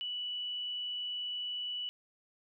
sine tone, 2957 Hz, F#7, 2 cents flat, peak -35 dBFS, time 0.01-1.89 s, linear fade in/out 0 ms, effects none

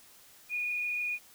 sine tone with frequency modulation, 2451 Hz, D#7, 27 cents flat, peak -30 dBFS, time 0.49-1.19 s, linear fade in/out 50 ms, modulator 26.7 Hz, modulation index 1, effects white hiss -57 dBFS RMS until 1.34 s

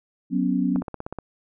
sine chord, F# suspended fourth, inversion none, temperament just, 185 / 246.7 / 277.5 Hz, F#3 / B3 / C#4, 0 / -2 / +2 cents, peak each -24 dBFS, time 0.3-0.83 s, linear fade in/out 50 ms
click train, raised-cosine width 1 ms, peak -18 dBFS, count 8, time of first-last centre 0.76-1.187 s, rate 16.4 Hz
effects none

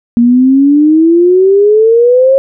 sine exponential sweep, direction up, 233.1 to 546 Hz, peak -3 dBFS, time 0.17-2.38 s, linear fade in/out 0 ms, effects none

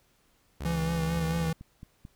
sawtooth tone with pitch glide, 70.2 to 74.37 Hz, C#2 to D2, +22 to +22 cents, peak -30 dBFS, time 0.6-1.51 s, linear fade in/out 10 ms, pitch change +100 cents, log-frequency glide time 1.03-1.21 s
square tone with vibrato, 164.81 Hz, E3, in tune, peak -28 dBFS, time 0.65-1.53 s, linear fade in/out 5 ms, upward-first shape sine, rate 4.5 Hz, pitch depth 35 cents each way
click train, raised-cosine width 5 ms, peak -31 dBFS, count 6, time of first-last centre 0.95-2.051 s, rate 4.54 Hz
effects pink hiss -67 dBFS RMS until 2.15 s

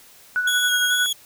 sine tone with tremolo, 1478 Hz, F#6, 2 cents flat, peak -17 dBFS, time 0.36-1.06 s, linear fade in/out 0 ms, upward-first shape sine, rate 11 Hz, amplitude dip 50%
sawtooth tone with vibrato, 3322 Hz, G#7, in tune, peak -18 dBFS, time 0.47-1.13 s, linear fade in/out 5 ms, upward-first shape square, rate 2.3 Hz, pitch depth 20 cents each way
effects white hiss -49 dBFS RMS until 1.25 s

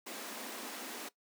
pink high-pass noise, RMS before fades -44 dBFS, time 0.06-1.09 s, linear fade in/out 10 ms, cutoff 210 Hz, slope 96 dB/octave, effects noise-tail reverb RT60 0.1 s tail -17 dB re dry

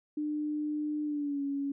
sine tone with pitch glide, 300 to 279.9 Hz, D4 to C#4, +37 to +17 cents, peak -30 dBFS, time 0.17-1.72 s, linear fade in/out 5 ms, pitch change -120 cents, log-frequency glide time 1.04-1.42 s, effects none

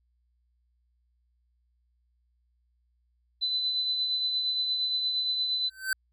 sine tone with tremolo, 4013 Hz, B7, 27 cents sharp, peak -24 dBFS, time 3.41-5.7 s, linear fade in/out 20 ms, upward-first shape triangle, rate 8.6 Hz, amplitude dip 40%
square tone with exponential growth, 1541 Hz, G6, 30 cents flat, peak -23 dBFS, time 5.68-5.93 s, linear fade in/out 2 ms, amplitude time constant 54 ms
effects added 60 Hz sine -68 dBFS peak until 6.12 s

